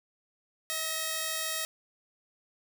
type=tone pair together; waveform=5% pulse; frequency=640.5 / 1868 Hz; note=E5 / A#6; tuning=-50 / +3 cents; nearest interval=octave + perfect fifth; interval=1853 cents; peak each=-23 dBFS; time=0.7-1.65 s; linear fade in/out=0 ms; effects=none